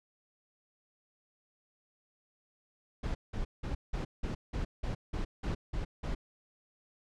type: noise bursts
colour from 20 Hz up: brown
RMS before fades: -34 dBFS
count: 11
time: 3.03-6.15 s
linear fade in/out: 10 ms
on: 120 ms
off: 180 ms
effects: low-pass 6000 Hz 12 dB/octave